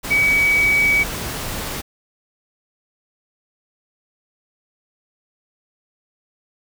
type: tone in noise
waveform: sine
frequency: 2271 Hz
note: C#7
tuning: 41 cents sharp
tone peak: -13 dBFS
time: 0.1-1.04 s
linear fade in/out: 20 ms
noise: pink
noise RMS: -27 dBFS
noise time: 0.03-1.82 s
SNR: +11 dB
effects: none